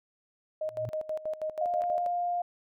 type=tone with tremolo; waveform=sine; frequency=622.3 Hz; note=D#5; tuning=in tune; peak=-29 dBFS; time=0.61-2.07 s; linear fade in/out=5 ms; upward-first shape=square; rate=6.2 Hz; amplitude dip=80%
type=tone with exponential growth; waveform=sine; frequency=116.54 Hz; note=A#2; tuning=in tune; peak=-31 dBFS; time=0.63-0.89 s; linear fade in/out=0 ms; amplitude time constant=56 ms
type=tone; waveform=sine; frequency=704 Hz; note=F5; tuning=14 cents sharp; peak=-27 dBFS; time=1.61-2.42 s; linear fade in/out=5 ms
type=clicks; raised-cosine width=0.5 ms; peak=-40 / -33 dBFS; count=2; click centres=1.81 / 1.838 s
effects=none